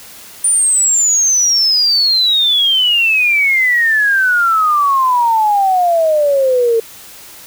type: exponential sweep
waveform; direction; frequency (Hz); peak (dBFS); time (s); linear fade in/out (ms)
sine; down; 9397 to 447.9; -9; 0.44-6.8; 5
effects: white hiss -36 dBFS RMS until 7.46 s